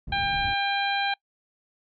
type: low-pass noise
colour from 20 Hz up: white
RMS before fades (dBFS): -36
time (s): 0.07-0.54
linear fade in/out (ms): 5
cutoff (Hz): 120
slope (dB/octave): 12
type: harmonic tone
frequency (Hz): 798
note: G5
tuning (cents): +31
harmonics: 1 / 2 / 3 / 4 / 5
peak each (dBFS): -26 / -29 / -31 / -32 / -33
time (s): 0.12-1.14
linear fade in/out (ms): 5
effects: noise-tail reverb RT60 0.1 s tail -25 dB re dry + MP3 96 kbps